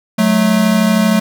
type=tone pair together; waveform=square; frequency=185 / 217.9 Hz; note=F#3 / A3; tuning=0 / -17 cents; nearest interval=minor third; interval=283 cents; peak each=-15 / -12 dBFS; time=0.18-1.2 s; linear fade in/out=10 ms; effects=none